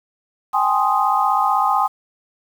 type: chord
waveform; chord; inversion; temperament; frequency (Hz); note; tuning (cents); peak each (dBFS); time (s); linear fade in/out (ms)
sine; Ab major seventh; third; equal with one note detuned; 784 / 839.8 / 1046.5 / 1244.5; G5 / Ab5 / C6 / Eb6; 0 / +19 / 0 / 0; -20; 0.53-1.88; 20
effects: 7-bit